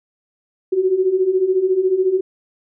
sine beating tone pair, 364 / 378 Hz, F#4 / F#4, -28 / +37 cents, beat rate 14 Hz, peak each -20 / -15 dBFS, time 0.72-2.21 s, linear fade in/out 10 ms, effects none

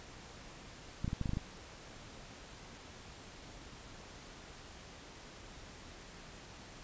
clicks, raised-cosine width 5 ms, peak -23 dBFS, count 8, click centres 1.045 / 1.079 / 1.131 / 1.213 / 1.258 / 1.293 / 1.334 / 1.371 s, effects pink hiss -52 dBFS RMS until 6.83 s + resampled to 16000 Hz

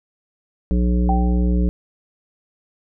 harmonic tone, 60.2 Hz, B1, 44 cents flat, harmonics 1 / 3 / 5 / 7 / 9, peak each -16 / -20 / -27 / -31 / -36 dBFS, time 0.71-1.69 s, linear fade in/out 0 ms
sine tone with exponential decay, 776 Hz, G5, 18 cents flat, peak -17 dBFS, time 1.09-1.55 s, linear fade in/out 2 ms, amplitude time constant 100 ms
effects none

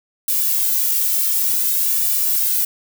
violet noise with flanger, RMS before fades -18 dBFS, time 0.28-2.65 s, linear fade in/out 5 ms, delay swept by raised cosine 1.7 to 2.22 ms, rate 0.55 Hz, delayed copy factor +0.95, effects none

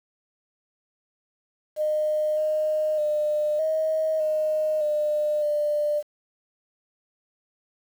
sine tone with pitch steps, 611 / 616 / 602 / 631 / 618 / 601 / 594 Hz, D#5 / D#5 / D5 / D#5 / D#5 / D5 / D5, -32 / -17 / +43 / +24 / -12 / +40 / +20 cents, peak -21 dBFS, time 1.76-6.03 s, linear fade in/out 50 ms, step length 610 ms, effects 8-bit

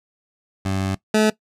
20% pulse tone pair in turn, 96 / 215.5 Hz, G2 / A3, -36 / -36 cents, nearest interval octave + major second, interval 1400 cents, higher second, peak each -16 / -9 dBFS, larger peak second, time 0.65-0.95 / 1.14-1.3 s, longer first, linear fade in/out 5 ms, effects noise-tail reverb RT60 0.1 s tail -19 dB re dry + low-pass 10000 Hz 12 dB/octave

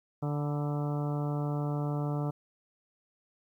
harmonic tone with a mistuned harmonic, 146.6 Hz, D3, 3 cents flat, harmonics 1 / 2 / 3 / 4 / 5 / 6 / 7 / 8 / 9, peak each -30 / -37 / -41 / -42 / -43 / -47 / -49 / -48 / -49 dBFS, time 0.22-2.31 s, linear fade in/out 10 ms, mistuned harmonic 7, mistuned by -53 cents, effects 11-bit

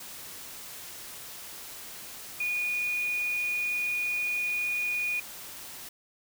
sine tone in noise, 2454 Hz, D#7, 25 cents flat, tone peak -27 dBFS, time 2.4-5.2 s, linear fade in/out 5 ms, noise white, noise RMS -43 dBFS, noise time 0-5.89 s, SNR +13 dB, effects none

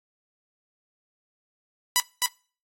5% pulse tone with echo, 988 Hz, B5, in tune, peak -6 dBFS, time 1.96-2 s, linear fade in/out 0 ms, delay 260 ms, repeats 1, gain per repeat -3 dB, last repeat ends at 2.26 s, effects noise-tail reverb RT60 0.4 s tail -24 dB re dry + AAC 48 kbps

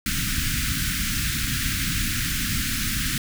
pink band-stop noise, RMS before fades -25 dBFS, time 0.06-3.18 s, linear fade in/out 2 ms, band 280 to 1400 Hz, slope 48 dB/octave, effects none

